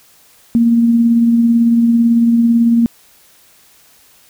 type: tone with tremolo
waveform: sine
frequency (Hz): 233.1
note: A#3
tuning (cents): 0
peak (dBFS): -6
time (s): 0.55-2.86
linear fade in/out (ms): 0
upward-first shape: triangle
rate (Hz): 18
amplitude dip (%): 35
effects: white hiss -48 dBFS RMS until 4.29 s